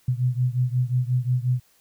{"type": "beating tone pair", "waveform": "sine", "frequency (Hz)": [123.4, 129], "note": ["B2", "C3"], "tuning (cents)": [-1, -24], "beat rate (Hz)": 5.6, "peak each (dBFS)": [-22, -24], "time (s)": [0.08, 1.6], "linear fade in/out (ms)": 5, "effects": ["white hiss -61 dBFS RMS until 1.8 s"]}